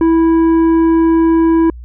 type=tone with tanh clipping; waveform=triangle; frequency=328.2 Hz; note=E4; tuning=8 cents flat; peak=-9 dBFS; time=0.01-1.7 s; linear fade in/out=2 ms; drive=12 dB; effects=added 60 Hz sine -28 dBFS peak until 1.84 s

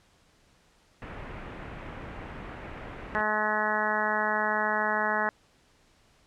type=low-pass noise; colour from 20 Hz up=pink; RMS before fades=-41 dBFS; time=1.02-3.21 s; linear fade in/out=0 ms; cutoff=2400 Hz; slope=24 dB/octave
type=harmonic tone; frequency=213.2 Hz; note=G#3; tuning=46 cents sharp; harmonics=1 / 2 / 3 / 4 / 5 / 6 / 7 / 8 / 9; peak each=-37 / -37 / -33 / -31 / -33 / -36 / -33 / -31 / -35 dBFS; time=3.15-5.29 s; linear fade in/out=0 ms
effects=pink hiss -63 dBFS RMS until 6.26 s + low-pass 8000 Hz 12 dB/octave

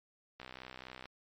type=click train; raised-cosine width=0.3 ms; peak=-30 dBFS; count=43; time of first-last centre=0.4-1.056 s; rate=64 Hz; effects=MP3 48 kbps

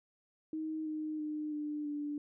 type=tone with pitch steps; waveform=sine; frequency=314.2 / 308.8 / 303.5 / 298.3 / 293.2 Hz; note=D#4 / D#4 / D#4 / D4 / D4; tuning=+17 / -13 / -43 / +27 / -3 cents; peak=-35 dBFS; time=0.53-2.18 s; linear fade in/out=2 ms; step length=330 ms; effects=none

